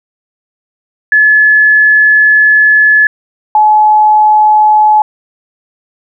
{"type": "tone pair in turn", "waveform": "sine", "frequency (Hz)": [1715, 852.8], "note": ["A6", "G#5"], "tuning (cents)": [-45, 46], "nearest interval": "octave", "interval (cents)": 1209, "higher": "first", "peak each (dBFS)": -3, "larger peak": "neither", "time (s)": [[1.12, 3.07], [3.55, 5.02]], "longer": "first", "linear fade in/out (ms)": 2, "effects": []}